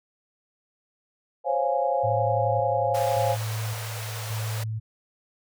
sine chord, Db major seventh, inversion third, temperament equal, 523.3 / 554.4 / 698.5 / 830.6 Hz, C5 / Db5 / F5 / Ab5, 0 / 0 / 0 / 0 cents, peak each -27 dBFS, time 1.44-3.37 s, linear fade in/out 50 ms
sine tone with tremolo, 110 Hz, A2, in tune, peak -27 dBFS, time 2.03-4.8 s, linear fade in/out 20 ms, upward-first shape square, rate 0.88 Hz, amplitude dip 45%
pink high-pass noise, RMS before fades -37 dBFS, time 2.94-4.64 s, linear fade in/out 10 ms, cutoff 430 Hz, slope 96 dB/octave
effects none

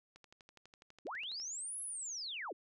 click train, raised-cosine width 0.2 ms, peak -40 dBFS, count 16, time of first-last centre 0.16-1.4 s, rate 12.1 Hz
sine linear two-way sweep, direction up then down, 187.3 to 11000 to 221.9 Hz, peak -40 dBFS, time 1.05-2.53 s, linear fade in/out 10 ms, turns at 1.81 s
effects none

